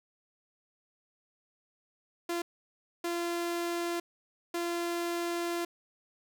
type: tone bursts at uneven times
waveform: sawtooth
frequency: 343.4 Hz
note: F4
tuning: 29 cents flat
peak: -27 dBFS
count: 3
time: 2.29-2.42 / 3.04-4 / 4.54-5.65 s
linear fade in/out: 5 ms
effects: none